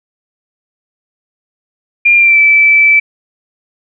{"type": "tone with pitch glide", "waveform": "sine", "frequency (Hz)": [2400, 2317], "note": ["D7", "D7"], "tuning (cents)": [37, -24], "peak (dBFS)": -4, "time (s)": [2.05, 3], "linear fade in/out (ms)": 10, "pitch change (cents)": -61, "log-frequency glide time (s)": [2.16, 2.39], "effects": []}